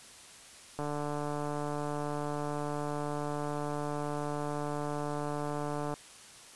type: click train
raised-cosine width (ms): 1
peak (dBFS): -22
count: 758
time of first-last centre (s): 0.79-5.94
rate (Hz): 147
effects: white hiss -52 dBFS RMS until 6.55 s + resampled to 24000 Hz

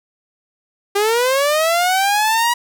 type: linear sweep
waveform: sawtooth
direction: up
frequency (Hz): 396.3 to 967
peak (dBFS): -10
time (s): 0.95-2.54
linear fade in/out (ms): 10
effects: none

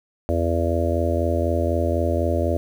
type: harmonic tone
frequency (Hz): 84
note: E2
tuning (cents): +33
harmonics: 1 / 3 / 4 / 5 / 6 / 7 / 8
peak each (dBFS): -22 / -28 / -27 / -30 / -30 / -25 / -30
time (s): 0.29-2.57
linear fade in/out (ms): 0
effects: 8-bit

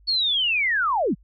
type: linear sweep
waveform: sine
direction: down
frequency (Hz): 4435 to 130.81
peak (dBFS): -19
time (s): 0.07-1.15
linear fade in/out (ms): 20
effects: added 50 Hz sine -51 dBFS peak until 1.23 s

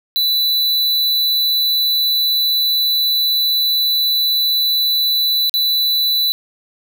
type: tone with dropouts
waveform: square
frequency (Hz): 3977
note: B7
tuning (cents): +11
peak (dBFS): -14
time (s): 0.16-6.32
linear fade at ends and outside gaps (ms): 0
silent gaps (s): 5.495-5.54
effects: none

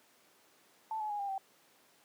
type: tone with pitch steps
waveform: sine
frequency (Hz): 880 / 852.5 / 825.8 / 800 / 775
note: A5 / G#5 / G#5 / G5 / G5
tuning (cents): 0 / +45 / -10 / +35 / -20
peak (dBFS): -34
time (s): 0.91-1.38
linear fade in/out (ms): 2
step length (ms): 94
effects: pink hiss -65 dBFS RMS until 2.04 s + high-pass 300 Hz 12 dB/octave

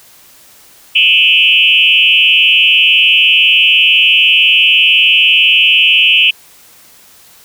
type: tone with frequency modulation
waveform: sine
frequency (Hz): 2794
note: F7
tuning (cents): 0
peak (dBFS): -5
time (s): 0.95-6.31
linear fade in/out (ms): 10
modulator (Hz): 162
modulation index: 1.9
effects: white hiss -42 dBFS RMS until 7.44 s

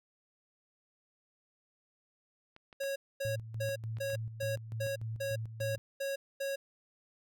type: clicks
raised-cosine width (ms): 0.3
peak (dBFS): -37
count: 6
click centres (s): 2.564 / 2.728 / 2.837 / 3.97 / 4.102 / 4.151
type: tone bursts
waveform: square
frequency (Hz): 550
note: C#5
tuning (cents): -14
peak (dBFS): -34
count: 10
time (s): 2.8-6.56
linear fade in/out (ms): 10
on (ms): 160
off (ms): 240
type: tone with tremolo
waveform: sine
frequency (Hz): 111.7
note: A2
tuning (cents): +27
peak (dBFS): -35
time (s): 3.25-5.78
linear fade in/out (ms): 0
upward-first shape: square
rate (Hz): 3.4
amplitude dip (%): 60
effects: none

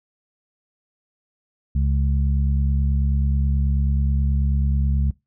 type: harmonic tone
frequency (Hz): 69.3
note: C#2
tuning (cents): 0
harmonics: 1 / 2 / 3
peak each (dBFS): -18 / -24 / -30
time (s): 1.75-5.11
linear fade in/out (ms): 5
effects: noise-tail reverb RT60 0.2 s tail -21 dB re dry

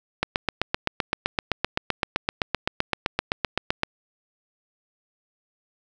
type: click train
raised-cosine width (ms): 0.3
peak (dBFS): -5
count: 29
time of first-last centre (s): 0.23-3.834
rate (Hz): 7.77
effects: none

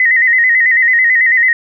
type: tone with vibrato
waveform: sine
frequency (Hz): 1945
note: B6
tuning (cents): -27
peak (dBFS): -7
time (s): 0-1.53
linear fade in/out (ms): 2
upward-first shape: square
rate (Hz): 9.1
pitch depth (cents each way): 69
effects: none

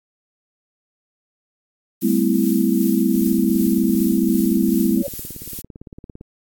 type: noise with tremolo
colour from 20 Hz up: violet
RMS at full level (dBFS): -29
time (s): 2.01-5.62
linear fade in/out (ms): 10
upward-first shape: triangle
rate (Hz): 2.6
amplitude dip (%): 50
type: chord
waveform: sine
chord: A minor seventh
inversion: third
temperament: equal with one note detuned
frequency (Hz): 196 / 220 / 255.5 / 329.6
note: G3 / A3 / C4 / E4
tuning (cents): 0 / 0 / -41 / 0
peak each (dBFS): -20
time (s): 2.02-5.03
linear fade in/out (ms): 20
type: click train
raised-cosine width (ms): 3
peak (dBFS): -24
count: 55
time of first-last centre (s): 3.16-6.211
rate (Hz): 17.7
type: tone with exponential growth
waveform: sine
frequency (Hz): 559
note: C#5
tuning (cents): +14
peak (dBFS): -19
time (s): 4.95-5.07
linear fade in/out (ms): 5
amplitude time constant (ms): 26
effects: AAC 64 kbps

